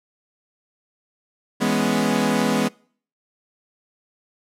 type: chord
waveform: sawtooth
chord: C# minor seventh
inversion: first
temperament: equal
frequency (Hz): 164.81 / 207.7 / 246.9 / 277.2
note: E3 / G#3 / B3 / C#4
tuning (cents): 0 / 0 / 0 / 0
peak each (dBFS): -24 / -18 / -18 / -23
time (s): 1.6-2.69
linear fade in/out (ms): 20
effects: noise-tail reverb RT60 0.5 s tail -25 dB re dry + low-pass 12000 Hz 12 dB/octave